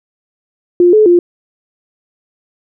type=tone with pitch steps; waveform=sine; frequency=352.4 / 429.1 / 349.8 Hz; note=F4 / A4 / F4; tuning=+16 / -43 / +3 cents; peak=-4 dBFS; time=0.8-1.19 s; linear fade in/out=2 ms; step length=130 ms; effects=none